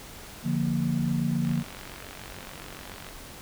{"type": "chord", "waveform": "sine", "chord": "Bb major", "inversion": "first", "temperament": "equal", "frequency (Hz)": [146.83, 174.61, 233.1], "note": ["D3", "F3", "Bb3"], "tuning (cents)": [0, 0, 0], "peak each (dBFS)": -28, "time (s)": [0.43, 1.64], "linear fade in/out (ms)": 50}
{"type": "click train", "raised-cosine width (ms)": 0.3, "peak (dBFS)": -25, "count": 78, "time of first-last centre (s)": [1.45, 3.088], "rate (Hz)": 47}
{"effects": ["pink hiss -44 dBFS RMS until 3.41 s"]}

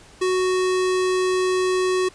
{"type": "tone", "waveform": "square", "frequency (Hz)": 370, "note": "F#4", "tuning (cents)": 0, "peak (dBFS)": -19, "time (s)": [0.21, 2.09], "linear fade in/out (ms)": 10, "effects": ["pink hiss -48 dBFS RMS until 2.14 s", "resampled to 22050 Hz"]}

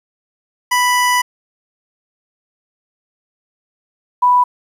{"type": "tone pair in turn", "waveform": ["25% pulse", "sine"], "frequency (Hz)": [987.8, 987.8], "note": ["B5", "B5"], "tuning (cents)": [0, 0], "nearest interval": "unison", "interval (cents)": 0, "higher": "neither", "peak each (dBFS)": -8, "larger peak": "neither", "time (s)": [[0.71, 1.22], [4.22, 4.44]], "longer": "first", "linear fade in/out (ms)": 10, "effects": ["resampled to 32000 Hz", "8-bit"]}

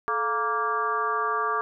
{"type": "harmonic tone with a mistuned harmonic", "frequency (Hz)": 233.1, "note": "A#3", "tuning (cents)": 0, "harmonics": [2, 3, 4, 5, 6, 7], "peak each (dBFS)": [-32, -36, -33, -25, -34, -34], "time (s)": [0.08, 1.61], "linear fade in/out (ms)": 0, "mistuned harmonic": 2, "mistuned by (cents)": -120, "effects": []}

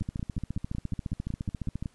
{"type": "two click trains", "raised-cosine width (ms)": 5, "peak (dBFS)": [-20, -20], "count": [11, 27], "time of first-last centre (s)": [[0.01, 1.858], [0.02, 1.826]], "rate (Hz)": [5.41, 14.4], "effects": ["pink hiss -64 dBFS RMS until 1.94 s", "resampled to 24000 Hz"]}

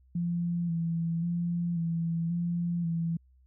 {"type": "tone with vibrato", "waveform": "sine", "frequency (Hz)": 169.3, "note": "E3", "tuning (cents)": 46, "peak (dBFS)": -27, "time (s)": [0.15, 3.17], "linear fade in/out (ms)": 5, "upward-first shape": "square", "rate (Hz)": 0.93, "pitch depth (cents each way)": 30, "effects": ["added 64 Hz sine -58 dBFS peak until 3.46 s"]}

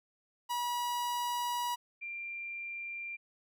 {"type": "tone pair in turn", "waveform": ["45% pulse", "sine"], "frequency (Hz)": [968, 2377], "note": ["B5", "D7"], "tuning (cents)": [-35, 20], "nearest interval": "octave + major third", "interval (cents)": 1555, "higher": "second", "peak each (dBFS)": [-32, -38], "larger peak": "first", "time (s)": [[0.49, 1.76], [2.01, 3.17]], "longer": "first", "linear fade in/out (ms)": 20, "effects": []}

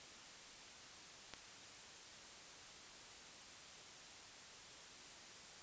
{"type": "click", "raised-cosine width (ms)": 0.2, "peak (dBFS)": -30, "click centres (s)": 1.337, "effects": ["white hiss -56 dBFS RMS until 5.62 s", "resampled to 16000 Hz"]}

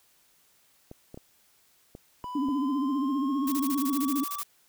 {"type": "clicks", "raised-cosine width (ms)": 2, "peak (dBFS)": -29, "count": 6, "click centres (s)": [0.914, 1.144, 1.175, 1.951, 2.243, 2.486]}
{"type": "linear sweep", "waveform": "triangle", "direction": "up", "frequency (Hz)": [987.8, 1165], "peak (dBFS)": -33, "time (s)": [2.24, 4.42], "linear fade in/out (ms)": 0}
{"type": "tone with vibrato", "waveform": "sine", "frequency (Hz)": 277.2, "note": "C#4", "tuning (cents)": 0, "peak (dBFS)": -25, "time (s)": [2.35, 4.24], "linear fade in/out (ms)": 5, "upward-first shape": "sine", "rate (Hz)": 15, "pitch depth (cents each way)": 120}
{"type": "noise bursts", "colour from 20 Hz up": "blue", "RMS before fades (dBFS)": -35, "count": 13, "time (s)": [3.47, 4.434], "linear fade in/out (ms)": 5, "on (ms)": 52, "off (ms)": 24}
{"effects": ["white hiss -64 dBFS RMS until 4.68 s"]}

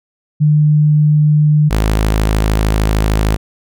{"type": "tone pair in turn", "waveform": ["sine", "sawtooth"], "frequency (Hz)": [150.6, 53.25], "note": ["D3", "G#1"], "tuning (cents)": [44, 44], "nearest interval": "octave + tritone", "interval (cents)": 1800, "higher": "first", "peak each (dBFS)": -7, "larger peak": "neither", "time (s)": [[0.4, 1.7], [1.7, 3.37]], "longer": "second", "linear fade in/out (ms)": 20, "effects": []}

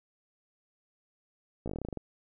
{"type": "slowing click train", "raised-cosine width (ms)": 2, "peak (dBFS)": -23, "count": 12, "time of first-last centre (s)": [1.66, 1.973], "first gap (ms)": 16, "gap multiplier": 1.11, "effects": []}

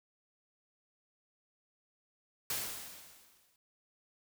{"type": "noise with exponential decay", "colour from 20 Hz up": "white", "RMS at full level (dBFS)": -34, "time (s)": [2.5, 3.56], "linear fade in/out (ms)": 2, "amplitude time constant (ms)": 230, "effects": []}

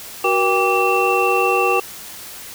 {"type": "tone cluster", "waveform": "sine", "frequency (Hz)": [374.1, 476.4, 792, 1162, 2703], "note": ["F#4", "A#4", "G5", "D6", "E7"], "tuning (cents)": [19, 38, 18, -19, 43], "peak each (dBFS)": -20, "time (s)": [0.24, 1.8], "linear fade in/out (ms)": 5, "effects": ["tanh soft clip ceiling -2 dBFS", "white hiss -35 dBFS RMS until 2.54 s"]}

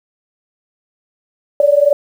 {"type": "tone pair together", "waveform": "sine", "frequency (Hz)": [565.6, 587.3], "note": ["C#5", "D5"], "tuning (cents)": [35, 0], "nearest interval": "minor second", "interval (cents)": 65, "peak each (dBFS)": -11, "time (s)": [1.6, 1.93], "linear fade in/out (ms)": 2, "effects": ["7-bit"]}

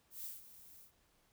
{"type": "noise with ADSR envelope", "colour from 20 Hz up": "violet", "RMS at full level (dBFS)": -44, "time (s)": [0.1, 0.92], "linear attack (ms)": 140, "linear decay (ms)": 170, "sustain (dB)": -14, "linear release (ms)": 99, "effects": ["pink hiss -73 dBFS RMS until 1.32 s"]}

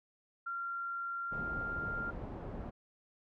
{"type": "tone with pitch glide", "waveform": "sine", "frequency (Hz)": [1380, 1394.4], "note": ["F6", "F6"], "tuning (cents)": [-21, -3], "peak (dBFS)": -36, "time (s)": [0.46, 2.11], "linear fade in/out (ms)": 10, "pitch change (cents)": 18, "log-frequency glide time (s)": [1.26, 1.36]}
{"type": "low-pass noise", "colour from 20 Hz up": "pink", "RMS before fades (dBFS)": -43, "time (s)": [1.31, 2.71], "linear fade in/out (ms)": 20, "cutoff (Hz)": 760, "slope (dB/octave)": 12}
{"effects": []}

